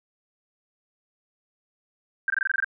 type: tone bursts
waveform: sine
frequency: 1578 Hz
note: G6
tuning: 11 cents sharp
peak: -20 dBFS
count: 9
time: 2.28-2.645 s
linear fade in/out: 2 ms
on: 21 ms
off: 22 ms
effects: none